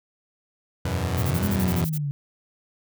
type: chord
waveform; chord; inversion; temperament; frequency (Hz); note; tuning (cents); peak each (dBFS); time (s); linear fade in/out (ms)
sawtooth; E suspended second; none; equal; 82.41 / 92.5 / 123.47; E2 / F#2 / B2; 0 / 0 / 0; -24 / -23 / -25; 0.85-1.85; 5
type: noise bursts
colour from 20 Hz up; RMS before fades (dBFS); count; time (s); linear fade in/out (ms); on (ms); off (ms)
violet; -33; 10; 1.17-1.981; 10; 55; 29
type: exponential two-way sweep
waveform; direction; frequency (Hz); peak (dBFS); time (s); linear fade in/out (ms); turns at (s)
sine; up then down; 103.83 to 207.7 to 139.3; -24; 1.18-2.11; 0; 1.45
effects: none